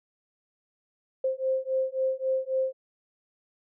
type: beating tone pair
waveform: sine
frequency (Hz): 523.3 / 527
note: C5 / C5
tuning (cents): 0 / +12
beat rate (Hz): 3.7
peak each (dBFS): -28 / -28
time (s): 1.24-2.73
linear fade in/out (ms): 5
effects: none